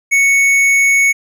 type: tone with tanh clipping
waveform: sine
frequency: 2217 Hz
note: C#7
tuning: in tune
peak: -10 dBFS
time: 0.11-1.13 s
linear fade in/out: 20 ms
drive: 12 dB
effects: none